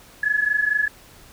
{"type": "tone pair together", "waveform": "sine", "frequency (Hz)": [1684.5, 1709], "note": ["G#6", "G#6"], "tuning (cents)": [24, 49], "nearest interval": "unison", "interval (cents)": 25, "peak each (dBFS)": [-22, -20], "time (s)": [0.23, 0.88], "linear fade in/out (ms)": 5, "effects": ["pink hiss -48 dBFS RMS until 1.32 s"]}